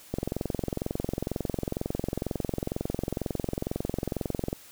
click train, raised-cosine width 2 ms, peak -15 dBFS, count 98, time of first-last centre 0.14-4.529 s, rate 22.1 Hz, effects white hiss -51 dBFS RMS until 4.71 s

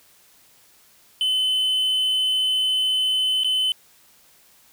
triangle tone with dropouts, 3038 Hz, F#7, 45 cents sharp, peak -17 dBFS, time 1.21-3.72 s, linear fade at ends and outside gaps 1 ms, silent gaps 3.435-3.445 s, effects white hiss -55 dBFS RMS until 4.72 s

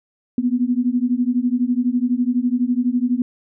sine beating tone pair, 240.5 / 252.5 Hz, B3 / B3, -46 / +39 cents, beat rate 12 Hz, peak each -19 dBFS, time 0.38-3.22 s, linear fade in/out 2 ms, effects none

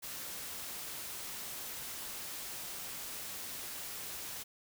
white noise, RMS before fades -43 dBFS, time 0.02-4.44 s, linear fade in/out 20 ms, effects none

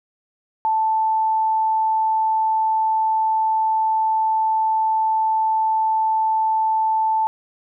sine tone, 880 Hz, A5, in tune, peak -16 dBFS, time 0.65-7.27 s, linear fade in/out 0 ms, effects none

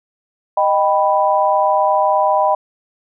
sine chord, Eb augmented, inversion none, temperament equal with one note detuned, 618.7 / 784 / 987.8 Hz, Eb5 / G5 / B5, -10 / 0 / 0 cents, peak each -16 dBFS, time 0.57-2.55 s, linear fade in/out 5 ms, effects none

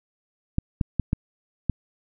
clicks, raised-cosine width 5 ms, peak -9 dBFS, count 5, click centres 0.584 / 0.812 / 0.997 / 1.131 / 1.697 s, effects none

